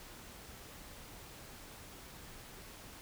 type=silence; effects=pink hiss -52 dBFS RMS until 3.01 s